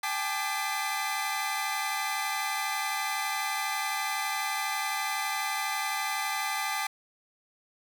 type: tone cluster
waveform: sawtooth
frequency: 789 / 861 / 1191 / 2028 Hz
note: G5 / A5 / D6 / B6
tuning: +11 / -38 / +24 / +45 cents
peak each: -31 dBFS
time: 0.03-6.87 s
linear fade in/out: 5 ms
effects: none